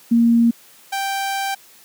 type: tone pair in turn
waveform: sine / sawtooth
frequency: 233.1 / 784.1 Hz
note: A#3 / G5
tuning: 0 / 0 cents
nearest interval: octave + major sixth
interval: 2100 cents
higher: second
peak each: -10 / -17 dBFS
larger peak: first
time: 0.11-0.51 / 0.92-1.55 s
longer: second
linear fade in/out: 10 ms
effects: white hiss -48 dBFS RMS until 1.84 s + high-pass 150 Hz 12 dB/octave